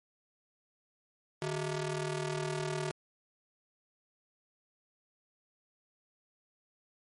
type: ring-modulated tone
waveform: sawtooth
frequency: 261.6 Hz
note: C4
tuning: in tune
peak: -26 dBFS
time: 1.42-2.91 s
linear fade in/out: 0 ms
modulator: 111 Hz
effects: MP3 48 kbps